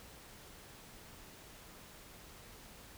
silence, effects pink hiss -55 dBFS RMS until 2.97 s

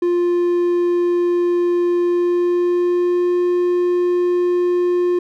triangle tone with pitch glide, 350.4 to 354.7 Hz, F4 to F4, +6 to +27 cents, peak -12 dBFS, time 0.02-5.19 s, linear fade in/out 5 ms, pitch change +21 cents, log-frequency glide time 2.03-3.39 s, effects none

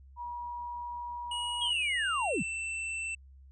sine tone, 961 Hz, B5, 48 cents flat, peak -36 dBFS, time 0.16-1.72 s, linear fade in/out 50 ms
square tone with pitch glide, 2899 to 2674 Hz, F#7 to E7, -36 to +24 cents, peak -34 dBFS, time 1.31-3.15 s, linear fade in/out 5 ms, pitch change -140 cents, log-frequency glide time 1.92-2.41 s
sine linear sweep, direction down, 3322 to 117.5 Hz, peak -29 dBFS, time 1.61-2.43 s, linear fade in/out 10 ms
effects added 67 Hz sine -51 dBFS peak until 3.51 s + resampled to 22050 Hz

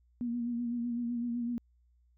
sine tone with vibrato, 238.3 Hz, A#3, 38 cents sharp, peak -31 dBFS, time 0.21-1.58 s, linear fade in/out 0 ms, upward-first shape sine, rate 7.9 Hz, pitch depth 37 cents each way, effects added 60 Hz sine -64 dBFS peak until 2.17 s

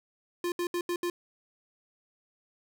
square tone bursts at uneven times, 349.8 Hz, F4, 3 cents sharp, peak -29 dBFS, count 5, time 0.44-0.52 / 0.59-0.67 / 0.74-0.81 / 0.89-0.96 / 1.03-1.1 s, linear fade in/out 2 ms, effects none

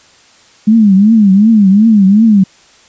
sine tone with vibrato, 207.7 Hz, G#3, in tune, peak -3 dBFS, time 0.67-2.44 s, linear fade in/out 10 ms, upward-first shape triangle, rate 2.7 Hz, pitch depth 190 cents each way, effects white hiss -44 dBFS RMS until 2.88 s + resampled to 16000 Hz

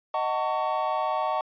triangle chord, D# half-diminished seventh, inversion none, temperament just, 622.3 / 746.7 / 896 / 1120.1 Hz, D#5 / F#5 / A5 / C#6, 0 / +16 / +31 / +18 cents, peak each -28 dBFS, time 0.14-1.41 s, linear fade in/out 2 ms, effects resampled to 11025 Hz

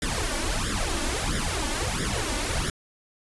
pink noise with flanger, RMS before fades -27 dBFS, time 0.02-2.7 s, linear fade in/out 2 ms, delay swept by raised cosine 0.56 to 3.46 ms, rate 1.5 Hz, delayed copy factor +0.8, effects resampled to 24000 Hz

